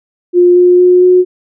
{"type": "tone with pitch steps", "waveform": "sine", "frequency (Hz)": [354.5, 357.6, 360.7, 363.8], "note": ["F4", "F4", "F#4", "F#4"], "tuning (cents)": [26, 41, -44, -29], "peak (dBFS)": -3, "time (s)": [0.33, 1.25], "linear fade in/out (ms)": 50, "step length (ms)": 230, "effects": []}